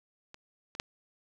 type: clicks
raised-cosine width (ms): 0.2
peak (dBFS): -29 / -27 / -12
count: 3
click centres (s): 0.344 / 0.751 / 0.799
effects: none